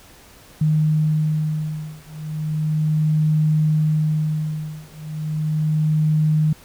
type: beating tone pair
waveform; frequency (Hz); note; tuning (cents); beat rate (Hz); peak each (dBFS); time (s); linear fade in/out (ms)
sine; 154.2 / 154.55; D#3 / D#3; -15 / -11; 0.35; -20 / -20; 0.61-6.53; 5
effects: pink hiss -47 dBFS RMS until 6.64 s